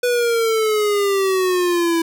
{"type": "exponential sweep", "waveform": "square", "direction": "down", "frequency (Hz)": [493.9, 329.6], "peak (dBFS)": -16, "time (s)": [0.03, 2.02], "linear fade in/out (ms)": 5, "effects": []}